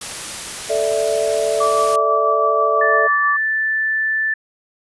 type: noise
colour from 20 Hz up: white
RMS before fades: -28 dBFS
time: 0.01-1.96 s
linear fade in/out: 5 ms
type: chord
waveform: sine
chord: A suspended fourth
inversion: none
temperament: just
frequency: 440 / 586.7 / 660 Hz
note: A4 / D5 / E5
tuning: 0 / -2 / +2 cents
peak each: -20 dBFS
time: 0.69-3.08 s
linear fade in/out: 20 ms
type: tone with tremolo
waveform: sine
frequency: 1158 Hz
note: D6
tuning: 25 cents flat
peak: -15 dBFS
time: 1.6-3.37 s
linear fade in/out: 10 ms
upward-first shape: sine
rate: 6.1 Hz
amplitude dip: 30%
type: tone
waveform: sine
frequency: 1760 Hz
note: A6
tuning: in tune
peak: -16 dBFS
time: 2.81-4.34 s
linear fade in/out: 5 ms
effects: resampled to 24000 Hz